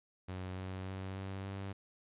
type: tone with pitch steps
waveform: sawtooth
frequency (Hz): 92.5 / 93.79 / 95.1 / 96.43 / 97.77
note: F#2 / F#2 / F#2 / G2 / G2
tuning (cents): 0 / +24 / +48 / -28 / -4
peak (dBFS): -36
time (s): 0.28-1.73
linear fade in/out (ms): 10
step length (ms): 290
effects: resampled to 8000 Hz + 13-bit